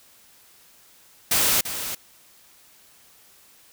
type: noise with echo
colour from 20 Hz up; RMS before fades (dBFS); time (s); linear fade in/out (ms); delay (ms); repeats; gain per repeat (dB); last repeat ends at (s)
white; -20; 1.31-1.61; 5; 340; 1; -10; 1.95
effects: white hiss -54 dBFS RMS until 3.72 s